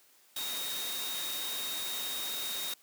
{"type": "tone in noise", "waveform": "sine", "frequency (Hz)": 3729, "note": "A#7", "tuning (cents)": 0, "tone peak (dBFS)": -37, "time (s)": [0.36, 2.74], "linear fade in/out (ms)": 5, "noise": "white", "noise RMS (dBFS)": -38, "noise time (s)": [0.36, 2.74], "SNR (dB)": -2, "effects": ["white hiss -63 dBFS RMS until 2.82 s", "high-pass 200 Hz 12 dB/octave"]}